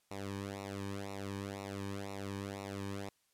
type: tone with flanger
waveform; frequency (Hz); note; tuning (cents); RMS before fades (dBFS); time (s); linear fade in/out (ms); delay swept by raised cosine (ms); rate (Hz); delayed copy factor
sawtooth; 99; G2; +18; -42; 0.11-3.09; 0; 0.62 to 1.49; 2; -0.9
effects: white hiss -75 dBFS RMS until 3.33 s + low-pass 12000 Hz 12 dB/octave